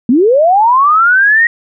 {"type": "linear sweep", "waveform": "sine", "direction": "up", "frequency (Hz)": [220.5, 1900], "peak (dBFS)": -5, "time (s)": [0.09, 1.47], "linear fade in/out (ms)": 2, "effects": []}